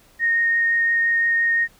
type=tone with vibrato; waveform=sine; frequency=1853 Hz; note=A#6; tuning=11 cents flat; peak=-16 dBFS; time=0.19-1.68 s; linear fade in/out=50 ms; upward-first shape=triangle; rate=5.8 Hz; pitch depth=9 cents each way; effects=pink hiss -54 dBFS RMS until 1.79 s